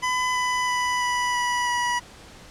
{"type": "tone with pitch steps", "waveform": "25% pulse", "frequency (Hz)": [1005, 998.1, 991.2, 984.3, 977.5, 970.8], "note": ["B5", "B5", "B5", "B5", "B5", "B5"], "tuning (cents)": [30, 18, 6, -6, -18, -30], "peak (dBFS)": -18, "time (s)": [0.02, 2], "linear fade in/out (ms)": 20, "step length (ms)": 330, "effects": ["pink hiss -46 dBFS RMS until 2.5 s", "low-pass 8000 Hz 12 dB/octave"]}